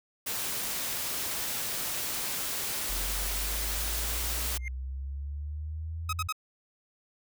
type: noise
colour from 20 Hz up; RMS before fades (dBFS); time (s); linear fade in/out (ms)
white; -33; 0.26-4.58; 10
type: exponential sweep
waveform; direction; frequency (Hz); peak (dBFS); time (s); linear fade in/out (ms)
sine; up; 44.84 to 86.6; -33; 2.89-6.28; 10
type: tone with exponential growth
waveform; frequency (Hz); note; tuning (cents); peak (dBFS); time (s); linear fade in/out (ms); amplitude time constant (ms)
triangle; 2112; C7; +16; -30; 4.56-4.68; 1; 25
type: tone bursts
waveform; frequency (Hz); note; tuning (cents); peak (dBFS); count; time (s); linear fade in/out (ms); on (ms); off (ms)
sawtooth; 1269; D#6; +34; -25; 3; 6.09-6.325; 5; 39; 59
effects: none